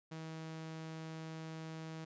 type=tone; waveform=sawtooth; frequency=160.2 Hz; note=E3; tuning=49 cents flat; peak=-40 dBFS; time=0.11-2.05 s; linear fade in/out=10 ms; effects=resampled to 16000 Hz